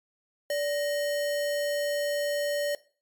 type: tone with sample-and-hold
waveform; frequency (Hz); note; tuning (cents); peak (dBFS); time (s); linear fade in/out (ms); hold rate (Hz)
sine; 580; D5; -22; -25; 0.5-2.75; 2; 2450
effects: noise-tail reverb RT60 0.4 s tail -19 dB re dry + MP3 96 kbps